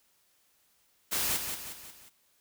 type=noise with echo; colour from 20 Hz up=white; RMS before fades=-30 dBFS; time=1.11-1.38 s; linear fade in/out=20 ms; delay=180 ms; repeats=4; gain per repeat=-6 dB; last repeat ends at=2.1 s; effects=white hiss -69 dBFS RMS until 2.4 s